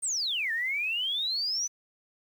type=exponential two-way sweep; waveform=sine; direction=down then up; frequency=8920 to 1760 to 6100 Hz; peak=-27 dBFS; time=0.02-1.68 s; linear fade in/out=20 ms; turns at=0.52 s; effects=9-bit